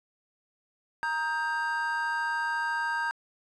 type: tone cluster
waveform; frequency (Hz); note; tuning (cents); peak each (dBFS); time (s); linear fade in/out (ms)
triangle; 934 / 1256 / 1588; A#5 / D#6 / G6; +3 / +16 / +22; -29 / -37 / -28; 1.03-3.11; 0
effects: resampled to 24000 Hz + 10-bit